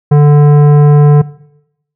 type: tone with tanh clipping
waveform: sine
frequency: 146.83 Hz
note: D3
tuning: in tune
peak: -4 dBFS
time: 0.11-1.22 s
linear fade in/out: 10 ms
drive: 14 dB
effects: noise-tail reverb RT60 0.8 s tail -20 dB re dry